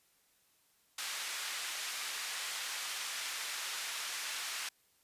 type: band-pass noise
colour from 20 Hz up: pink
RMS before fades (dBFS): -40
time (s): 0.98-4.69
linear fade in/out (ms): 5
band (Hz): 1600 to 9700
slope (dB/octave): 12
effects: white hiss -71 dBFS RMS until 5.03 s + resampled to 32000 Hz